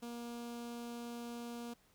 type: tone with notch filter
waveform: sawtooth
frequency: 237 Hz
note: A#3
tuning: 29 cents sharp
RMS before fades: -45 dBFS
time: 0.02-1.74 s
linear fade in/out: 10 ms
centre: 1900 Hz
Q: 1.8
effects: pink hiss -70 dBFS RMS until 1.94 s